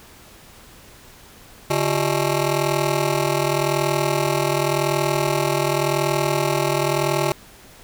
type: ring-modulated tone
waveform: 15% pulse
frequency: 246.9 Hz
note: B3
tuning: in tune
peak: -9 dBFS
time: 1.7-7.32 s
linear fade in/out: 2 ms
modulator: 103 Hz
effects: pink hiss -46 dBFS RMS until 7.83 s